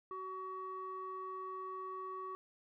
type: tone with low-pass filter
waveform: square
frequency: 376.3 Hz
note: F#4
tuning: 29 cents sharp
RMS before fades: -44 dBFS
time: 0.11-2.35 s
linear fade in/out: 0 ms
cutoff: 1200 Hz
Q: 6.9
effects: none